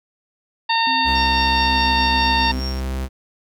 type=harmonic tone; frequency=913 Hz; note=A#5; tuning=36 cents flat; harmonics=1 / 2 / 3 / 4 / 5; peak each=-18 / -24 / -24 / -24 / -25 dBFS; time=0.69-2.52 s; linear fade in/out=10 ms
type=tone with pitch glide; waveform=sine; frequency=261.6 to 254.2 Hz; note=C4 to C4; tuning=0 to -50 cents; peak=-28 dBFS; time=0.87-2.6 s; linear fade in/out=0 ms; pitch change=-50 cents; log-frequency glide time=1.54-1.81 s
type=tone; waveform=45% pulse; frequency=65.41 Hz; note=C2; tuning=in tune; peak=-22 dBFS; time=1.04-3.09 s; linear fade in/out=50 ms
type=tone with tremolo; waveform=sine; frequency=5540 Hz; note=F8; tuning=15 cents flat; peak=-27 dBFS; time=1.15-2.8 s; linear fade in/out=5 ms; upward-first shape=sine; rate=4.8 Hz; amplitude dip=75%
effects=none